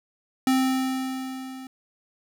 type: tone with level ramp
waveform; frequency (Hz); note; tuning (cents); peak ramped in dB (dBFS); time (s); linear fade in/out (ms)
square; 261.5; C4; -1; -18 to -38; 0.47-1.67; 2
effects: none